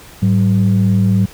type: tone pair together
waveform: sine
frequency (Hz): 106.52 / 189.8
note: G#2 / F#3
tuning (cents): +44 / +44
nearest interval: minor seventh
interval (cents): 1000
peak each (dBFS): -11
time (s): 0.22-1.26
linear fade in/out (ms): 10
effects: tanh soft clip ceiling -5 dBFS + pink hiss -39 dBFS RMS until 1.33 s